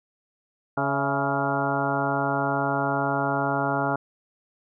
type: harmonic tone with a mistuned harmonic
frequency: 140 Hz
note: C#3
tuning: 18 cents sharp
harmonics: 1 / 2 / 3 / 4 / 5 / 6 / 7 / 8 / 9 / 10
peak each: -31 / -30 / -33 / -33 / -29 / -29 / -34 / -35 / -35 / -30 dBFS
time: 0.77-3.96 s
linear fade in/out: 5 ms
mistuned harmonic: 5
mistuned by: -56 cents
effects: none